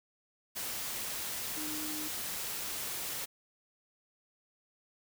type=tone in noise; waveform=sine; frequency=306.2 Hz; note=D#4; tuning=28 cents flat; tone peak=-41 dBFS; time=1.56-2.09 s; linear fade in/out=20 ms; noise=white; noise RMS=-38 dBFS; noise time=0.55-3.26 s; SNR=-6 dB; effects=none